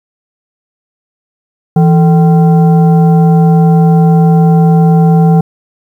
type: tone with frequency modulation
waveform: sine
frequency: 164.81 Hz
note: E3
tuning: in tune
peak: -3 dBFS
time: 1.76-5.41 s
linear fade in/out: 5 ms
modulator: 606 Hz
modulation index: 0.5
effects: 7-bit